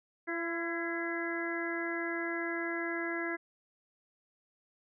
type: harmonic tone with a mistuned harmonic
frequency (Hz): 337.8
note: E4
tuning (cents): +42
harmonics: 1 / 2 / 3 / 4 / 5 / 6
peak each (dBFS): -36 / -42 / -46 / -44 / -38 / -40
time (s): 0.27-3.37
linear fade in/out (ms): 20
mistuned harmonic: 5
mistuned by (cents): -27
effects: none